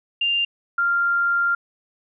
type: tone pair in turn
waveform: sine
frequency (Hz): 2794 / 1392.2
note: F7 / F6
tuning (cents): 0 / -6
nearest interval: octave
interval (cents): 1206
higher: first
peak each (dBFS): -18 / -17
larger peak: second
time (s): 0.21-0.45 / 0.78-1.55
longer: second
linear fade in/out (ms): 5
effects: none